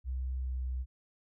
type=tone with pitch glide; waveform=sine; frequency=64.2 to 63.5 Hz; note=C2 to B1; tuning=-32 to +49 cents; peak=-32 dBFS; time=0.04-0.86 s; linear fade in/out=50 ms; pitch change=-19 cents; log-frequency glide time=0.41-0.61 s; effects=none